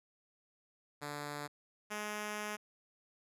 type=tone pair in turn; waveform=5% pulse; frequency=146.3 / 210.2 Hz; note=D3 / G#3; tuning=-6 / +21 cents; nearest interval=tritone; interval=627 cents; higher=second; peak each=-29 / -27 dBFS; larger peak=second; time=1.01-1.48 / 1.9-2.57 s; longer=second; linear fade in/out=20 ms; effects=resampled to 32000 Hz